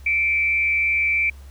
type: tone with frequency modulation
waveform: sine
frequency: 2330 Hz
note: D7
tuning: 14 cents flat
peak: -17 dBFS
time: 0.06-1.3 s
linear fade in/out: 5 ms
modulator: 157 Hz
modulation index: 0.46
effects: added 68 Hz sine -38 dBFS peak until 1.5 s + pink hiss -53 dBFS RMS until 1.5 s